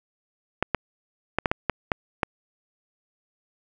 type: clicks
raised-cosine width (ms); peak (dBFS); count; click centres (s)
0.5; -6; 8; 0.626 / 0.747 / 1.386 / 1.458 / 1.515 / 1.697 / 1.918 / 2.232
effects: none